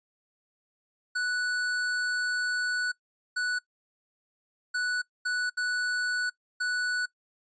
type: tone bursts at uneven times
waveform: square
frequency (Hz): 1480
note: F#6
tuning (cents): 0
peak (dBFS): -27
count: 6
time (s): 1.15-2.92 / 3.36-3.59 / 4.74-5.02 / 5.25-5.5 / 5.57-6.3 / 6.6-7.06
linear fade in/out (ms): 10
effects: noise-tail reverb RT60 0.1 s tail -21 dB re dry + resampled to 16000 Hz